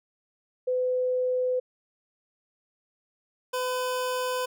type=tone pair in turn; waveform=sine / 25% pulse; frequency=505 / 505 Hz; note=B4 / B4; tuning=+39 / +39 cents; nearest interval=unison; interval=0 cents; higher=neither; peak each=-23 dBFS; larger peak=neither; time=0.67-1.6 / 3.53-4.46 s; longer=neither; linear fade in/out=10 ms; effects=none